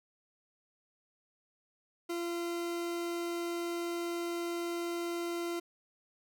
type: tone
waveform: 40% pulse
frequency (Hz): 343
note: F4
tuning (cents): -31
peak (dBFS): -33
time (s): 2.09-5.6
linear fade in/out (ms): 10
effects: none